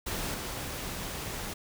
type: noise with level steps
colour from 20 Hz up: pink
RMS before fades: -34 / -37 dBFS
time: 0.06-1.54 s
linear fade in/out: 10 ms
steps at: 0.34 s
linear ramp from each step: 2 ms
effects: none